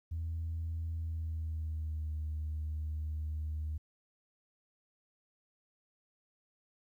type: tone with pitch glide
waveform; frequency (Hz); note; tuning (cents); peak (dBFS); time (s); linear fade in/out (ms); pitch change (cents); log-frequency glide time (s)
sine; 82 to 76.95; E2 to D#2; -9 to -19; -33; 0.11-3.78; 10; -110; 0.95-2.13
effects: tanh soft clip ceiling -31 dBFS + 12-bit